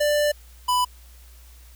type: tone pair in turn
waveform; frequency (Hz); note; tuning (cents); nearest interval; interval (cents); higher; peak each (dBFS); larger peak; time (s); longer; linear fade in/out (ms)
square; 591 / 993.9; D5 / B5; +11 / +11; major sixth; 900; second; -19 / -19; neither; 0-0.32 / 0.68-0.85; first; 10
effects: added 60 Hz sine -45 dBFS peak until 1.75 s + white hiss -54 dBFS RMS until 1.75 s